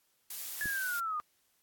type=noise; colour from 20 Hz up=blue; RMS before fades=-40 dBFS; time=0.3-1 s; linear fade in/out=5 ms
type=linear sweep; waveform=sine; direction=down; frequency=1719 to 1200 Hz; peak=-32 dBFS; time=0.61-1.2 s; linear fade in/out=0 ms
type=click; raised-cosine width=3 ms; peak=-32 dBFS; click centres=0.657 s
effects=white hiss -73 dBFS RMS until 1.62 s + AAC 64 kbps